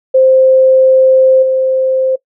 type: tone with level steps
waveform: sine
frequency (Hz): 523.3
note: C5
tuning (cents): 0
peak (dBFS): -4 / -9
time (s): 0.14-2.16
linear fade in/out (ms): 10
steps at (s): 1.42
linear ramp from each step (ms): 10
effects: noise-tail reverb RT60 0.1 s tail -21 dB re dry